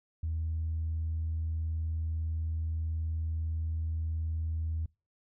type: tone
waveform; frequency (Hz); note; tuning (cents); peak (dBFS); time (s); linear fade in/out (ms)
sine; 80.4; E2; -43; -29; 0.23-4.86; 5
effects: noise-tail reverb RT60 0.3 s tail -26 dB re dry + tanh soft clip ceiling -26 dBFS